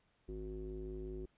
square tone with low-pass filter, 52.6 Hz, G#1, 23 cents sharp, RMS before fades -44 dBFS, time 0.28-1.26 s, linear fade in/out 10 ms, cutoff 360 Hz, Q 7.6, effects pink hiss -75 dBFS RMS until 1.37 s + resampled to 8000 Hz

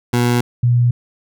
20% pulse / sine tone pair in turn, 121.1 / 121.1 Hz, B2 / B2, -34 / -34 cents, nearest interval unison, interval 0 cents, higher neither, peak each -8 / -10 dBFS, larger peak first, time 0.13-0.41 / 0.63-0.91 s, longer neither, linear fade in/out 5 ms, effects none

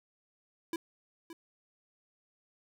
square tone with echo, 331.5 Hz, E4, 10 cents sharp, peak -33 dBFS, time 0.73-0.76 s, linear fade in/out 2 ms, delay 570 ms, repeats 1, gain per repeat -12 dB, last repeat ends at 1.33 s, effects none

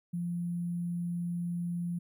sine tone with sample-and-hold, 173.4 Hz, F3, 12 cents flat, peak -31 dBFS, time 0.13-1.99 s, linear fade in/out 10 ms, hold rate 11025 Hz, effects none

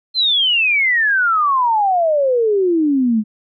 sine exponential sweep, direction down, 4186 to 207.7 Hz, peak -12 dBFS, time 0.14-3.24 s, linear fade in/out 50 ms, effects none

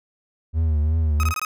triangle tone with vibrato, 78 Hz, D#2, 5 cents sharp, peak -15 dBFS, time 0.53-1.34 s, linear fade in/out 50 ms, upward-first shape triangle, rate 2.8 Hz, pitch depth 87 cents each way
30% pulse tone bursts, 1265 Hz, D#6, 28 cents sharp, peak -21 dBFS, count 5, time 1.2-1.449 s, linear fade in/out 0 ms, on 33 ms, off 21 ms
effects none

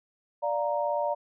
sine chord, Bb major, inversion first, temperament equal with one note detuned, 587.3 / 703.3 / 932.3 Hz, D5 / F5 / Bb5, 0 / +12 / 0 cents, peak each -28 / -32 / -30 dBFS, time 0.42-1.15 s, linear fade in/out 20 ms, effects none

